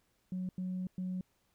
sine tone bursts at uneven times, 183.9 Hz, F#3, 10 cents flat, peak -33 dBFS, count 3, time 0.32-0.49 / 0.58-0.87 / 0.98-1.21 s, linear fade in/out 2 ms, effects tanh soft clip ceiling -31 dBFS + pink hiss -75 dBFS RMS until 1.54 s

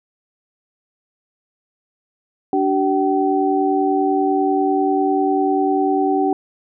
sine tone cluster, 292.1 / 382.2 / 765 Hz, D4 / G4 / G5, -9 / -44 / -42 cents, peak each -19 dBFS, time 2.53-6.33 s, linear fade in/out 2 ms, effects none

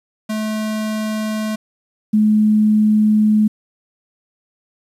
square / sine tone pair in turn, 216 / 213.5 Hz, A3 / G#3, -32 / +48 cents, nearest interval unison, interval 20 cents, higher first, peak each -20 / -10 dBFS, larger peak second, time 0.29-1.56 / 2.13-3.48 s, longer second, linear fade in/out 10 ms, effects resampled to 32000 Hz + 8-bit

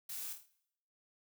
blue noise with echo, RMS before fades -44 dBFS, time 0.09-0.33 s, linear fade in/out 5 ms, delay 26 ms, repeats 5, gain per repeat -5 dB, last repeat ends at 0.46 s, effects noise-tail reverb RT60 0.7 s tail -18 dB re dry

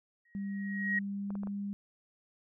sine tone with exponential growth, 1892 Hz, A#6, 25 cents sharp, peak -26 dBFS, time 0.25-0.99 s, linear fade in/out 5 ms, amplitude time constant 160 ms
sine tone with pitch glide, 198.7 to 201.1 Hz, G3 to G3, +24 to +44 cents, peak -34 dBFS, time 0.35-1.73 s, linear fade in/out 0 ms, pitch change +20 cents, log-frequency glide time 0.86-1.56 s
clicks, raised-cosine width 1 ms, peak -32 dBFS, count 4, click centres 1.305 / 1.354 / 1.434 / 1.472 s
effects none

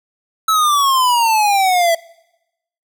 square exponential sweep, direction down, 1315 to 659.3 Hz, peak -12 dBFS, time 0.48-1.95 s, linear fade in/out 5 ms, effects noise-tail reverb RT60 0.9 s tail -23 dB re dry

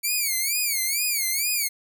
5% pulse tone with vibrato, 2263 Hz, C#7, 35 cents sharp, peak -13 dBFS, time 0.03-1.69 s, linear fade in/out 20 ms, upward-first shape sine, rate 2.2 Hz, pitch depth 160 cents each way, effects none

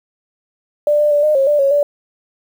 sine tone with pitch steps, 591 / 595 / 584 / 608 / 542 / 590 / 551 / 580 Hz, D5 / D5 / D5 / D#5 / C#5 / D5 / C#5 / D5, +11 / +22 / -10 / -40 / -39 / +8 / -11 / -22 cents, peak -10 dBFS, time 0.87-1.83 s, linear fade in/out 2 ms, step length 120 ms, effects 7-bit

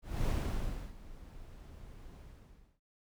brown noise with ADSR envelope, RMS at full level -30 dBFS, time 0.02-2.8 s, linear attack 240 ms, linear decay 670 ms, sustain -20 dB, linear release 610 ms, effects none

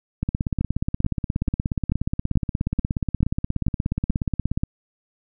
two click trains, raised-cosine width 5 ms, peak -10 / -9 dBFS, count 75 / 9, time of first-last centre 0.23-4.635 / 0.61-4.103 s, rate 16.8 / 2.29 Hz, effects none

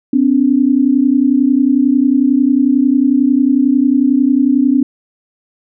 sine tone pair together, 254.3 / 285.4 Hz, C4 / D4, -49 / -49 cents, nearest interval major second, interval 200 cents, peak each -11 dBFS, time 0.13-4.83 s, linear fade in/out 5 ms, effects none

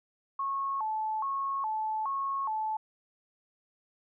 sine tone with vibrato, 976 Hz, B5, 21 cents flat, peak -29 dBFS, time 0.39-2.77 s, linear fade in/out 5 ms, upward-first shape square, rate 1.2 Hz, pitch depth 200 cents each way, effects none

